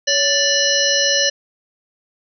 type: harmonic tone with a mistuned harmonic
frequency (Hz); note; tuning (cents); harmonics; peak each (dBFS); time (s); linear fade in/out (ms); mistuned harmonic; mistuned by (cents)
587.3; D5; 0; 1 / 3 / 5 / 7 / 9 / 10; -21 / -21 / -21 / -21 / -21 / -21; 0.07-1.3; 10; 1; -74
effects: none